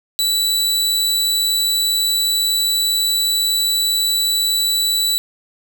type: tone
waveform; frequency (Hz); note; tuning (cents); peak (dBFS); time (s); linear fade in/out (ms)
sawtooth; 3951; B7; 0; -12; 0.19-5.18; 0
effects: none